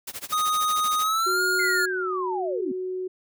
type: noise with tremolo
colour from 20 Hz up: white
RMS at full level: -33 dBFS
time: 0.07-1.07 s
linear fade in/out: 5 ms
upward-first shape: sine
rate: 13 Hz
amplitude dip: 95%
type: tone with pitch glide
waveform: square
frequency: 1244.5 to 1421.3 Hz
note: D#6 to F6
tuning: 0 to +30 cents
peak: -22 dBFS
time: 0.32-1.86 s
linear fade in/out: 10 ms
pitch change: +230 cents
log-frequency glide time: 0.99-1.41 s
type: tone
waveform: sine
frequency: 370 Hz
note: F#4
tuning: in tune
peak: -27 dBFS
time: 1.26-3.08 s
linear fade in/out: 10 ms
type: linear sweep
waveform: sine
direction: down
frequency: 2113 to 228.7 Hz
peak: -27 dBFS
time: 1.59-2.72 s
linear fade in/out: 5 ms
effects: none